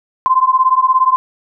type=beating tone pair; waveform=sine; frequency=1029 / 1046 Hz; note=C6 / C6; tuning=-29 / -1 cents; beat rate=17 Hz; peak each=-12 dBFS; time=0.26-1.16 s; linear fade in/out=0 ms; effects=none